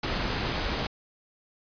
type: noise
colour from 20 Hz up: pink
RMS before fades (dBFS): -29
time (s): 0.03-0.87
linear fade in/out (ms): 5
effects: resampled to 11025 Hz